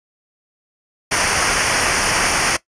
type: noise with comb filter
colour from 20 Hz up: pink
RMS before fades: -17 dBFS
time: 1.11-2.57 s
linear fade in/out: 10 ms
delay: 0.26 ms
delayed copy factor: -0.75
effects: noise-tail reverb RT60 0.1 s tail -17 dB re dry + resampled to 22050 Hz